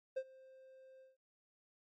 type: tone with ADSR envelope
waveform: triangle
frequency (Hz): 525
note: C5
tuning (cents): +6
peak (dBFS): -32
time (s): 0.16-1.17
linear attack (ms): 13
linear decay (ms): 59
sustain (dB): -23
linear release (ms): 160
effects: MP3 32 kbps